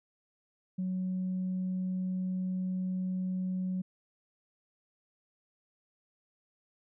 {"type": "tone", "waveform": "sine", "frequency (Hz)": 185, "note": "F#3", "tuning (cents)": 0, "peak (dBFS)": -29, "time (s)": [0.78, 3.82], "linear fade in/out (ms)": 10, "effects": ["tanh soft clip ceiling -27 dBFS"]}